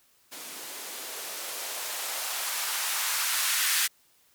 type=noise with band-pass filter sweep; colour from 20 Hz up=violet; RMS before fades=-31 dBFS; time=0.31-3.88 s; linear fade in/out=20 ms; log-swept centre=250 to 1700 Hz; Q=1.3; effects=white hiss -64 dBFS RMS until 4.34 s